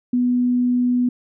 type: tone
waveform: sine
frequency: 246.7 Hz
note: B3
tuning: 2 cents flat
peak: -15 dBFS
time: 0.13-1.09 s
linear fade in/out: 5 ms
effects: none